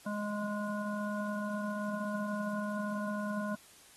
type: harmonic tone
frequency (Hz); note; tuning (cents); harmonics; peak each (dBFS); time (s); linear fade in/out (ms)
207.7; G#3; 0; 1 / 3 / 5 / 7; -35 / -40 / -42 / -43; 0.06-3.55; 5
effects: white hiss -58 dBFS RMS until 3.96 s + AAC 32 kbps